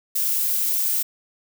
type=noise; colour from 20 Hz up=violet; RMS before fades=-22 dBFS; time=0.15-1.03 s; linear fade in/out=10 ms; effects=none